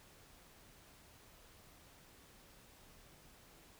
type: silence
effects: pink hiss -62 dBFS RMS until 3.79 s